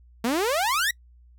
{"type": "exponential sweep", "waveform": "sawtooth", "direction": "up", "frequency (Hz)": [219.6, 1975.5], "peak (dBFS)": -18, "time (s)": [0.24, 0.91], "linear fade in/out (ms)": 5, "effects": ["noise-tail reverb RT60 0.1 s tail -26 dB re dry", "added 60 Hz sine -50 dBFS peak until 1.38 s"]}